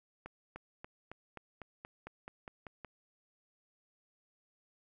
accelerating click train, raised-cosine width 0.5 ms, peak -30 dBFS, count 12, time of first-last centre 0.26-2.847 s, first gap 300 ms, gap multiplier 0.95, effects none

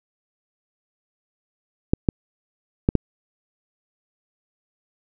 clicks, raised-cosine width 3 ms, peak -3 dBFS, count 4, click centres 1.935 / 2.088 / 2.889 / 2.953 s, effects none

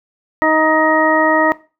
harmonic tone, 314 Hz, D#4, 16 cents sharp, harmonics 1 / 2 / 3 / 4 / 6, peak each -17 / -16 / -16 / -19 / -17 dBFS, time 0.42-1.52 s, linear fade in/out 0 ms, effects noise-tail reverb RT60 0.3 s tail -18 dB re dry

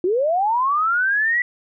sine linear sweep, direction up, 339.1 to 1975.5 Hz, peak -16 dBFS, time 0.04-1.42 s, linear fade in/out 2 ms, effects none

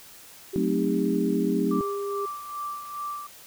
sine tone with pitch glide, 383 to 402.3 Hz, G4 to G4, -40 to +45 cents, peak -28 dBFS, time 0.53-2.26 s, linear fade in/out 10 ms, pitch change +85 cents, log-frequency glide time 0.64-0.8 s
sine chord, F# diminished seventh, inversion none, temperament equal, 185 / 220 / 261.6 / 311.1 Hz, F#3 / A3 / C4 / Eb4, 0 / 0 / 0 / 0 cents, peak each -28 dBFS, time 0.56-1.81 s, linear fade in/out 0 ms
sine tone with tremolo, 1171 Hz, D6, 5 cents flat, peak -29 dBFS, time 1.71-3.27 s, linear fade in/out 5 ms, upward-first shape sine, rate 2.4 Hz, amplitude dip 60%
effects white hiss -48 dBFS RMS until 3.46 s

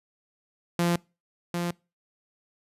sawtooth tone pair in turn, 172.5 / 173.46 Hz, F3 / F3, -21 / -11 cents, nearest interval unison, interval 10 cents, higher second, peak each -18 / -23 dBFS, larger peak first, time 0.79-0.96 / 1.54-1.71 s, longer neither, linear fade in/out 2 ms, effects noise-tail reverb RT60 0.3 s tail -25 dB re dry + resampled to 32000 Hz

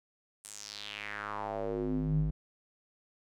square tone with band-pass filter sweep, 51.91 Hz, G#1, in tune, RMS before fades -35 dBFS, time 0.44-2.31 s, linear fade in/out 10 ms, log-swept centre 9200 to 110 Hz, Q 3.5, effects none

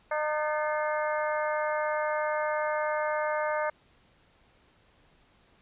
harmonic tone with a mistuned harmonic, 304.1 Hz, D#4, 40 cents flat, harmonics 2 / 3 / 4 / 5 / 6 / 7, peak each -29 / -33 / -35 / -37 / -39 / -40 dBFS, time 0.11-3.7 s, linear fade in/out 5 ms, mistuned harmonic 6, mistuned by -79 cents, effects pink hiss -63 dBFS RMS until 5.61 s + resampled to 8000 Hz

